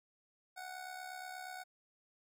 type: tone with amplitude modulation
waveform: 25% pulse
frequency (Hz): 740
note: F#5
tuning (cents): 0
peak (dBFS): -38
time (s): 0.56-1.64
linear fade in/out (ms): 20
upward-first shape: sine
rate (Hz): 68.4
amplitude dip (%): 60
effects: none